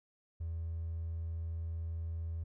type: tone with hard clipping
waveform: triangle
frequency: 82.41 Hz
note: E2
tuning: in tune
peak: -36 dBFS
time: 0.4-2.44 s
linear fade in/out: 10 ms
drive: 3 dB
effects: none